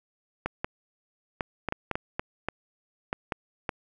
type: clicks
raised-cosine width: 0.5 ms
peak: -13 dBFS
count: 12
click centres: 0.46 / 0.645 / 1.408 / 1.687 / 1.724 / 1.913 / 1.955 / 2.195 / 2.486 / 3.129 / 3.322 / 3.692 s
effects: none